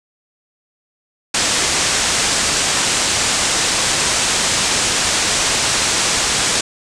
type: low-pass noise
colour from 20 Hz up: white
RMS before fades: -17 dBFS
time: 1.34-6.61 s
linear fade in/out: 5 ms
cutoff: 8700 Hz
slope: 48 dB/octave
effects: none